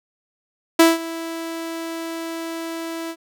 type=tone with ADSR envelope; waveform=sawtooth; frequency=329.6 Hz; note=E4; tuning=in tune; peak=-4 dBFS; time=0.79-3.16 s; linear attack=7 ms; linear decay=180 ms; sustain=-19 dB; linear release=60 ms; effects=none